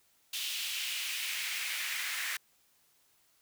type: noise with high-pass filter sweep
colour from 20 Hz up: pink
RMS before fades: -36 dBFS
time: 0.33-2.37 s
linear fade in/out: 5 ms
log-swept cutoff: 3200 to 1800 Hz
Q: 2.5
effects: white hiss -69 dBFS RMS until 3.41 s